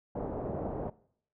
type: low-pass noise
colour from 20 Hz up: white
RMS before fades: -36 dBFS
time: 0.15-0.9 s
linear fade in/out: 5 ms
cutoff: 690 Hz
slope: 24 dB/octave
effects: noise-tail reverb RT60 0.6 s tail -20 dB re dry